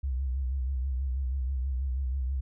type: tone with vibrato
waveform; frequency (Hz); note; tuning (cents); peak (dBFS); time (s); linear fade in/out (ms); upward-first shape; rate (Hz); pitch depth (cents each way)
sine; 65.41; C2; 0; -27; 0.03-2.41; 10; sine; 6.2; 88
effects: none